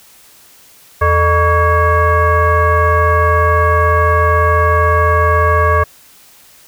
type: tone with frequency modulation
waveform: sine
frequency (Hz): 605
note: D#5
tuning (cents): -49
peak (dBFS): -8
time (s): 1.01-5.84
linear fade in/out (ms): 10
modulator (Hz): 522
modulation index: 1.8
effects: white hiss -44 dBFS RMS until 6.67 s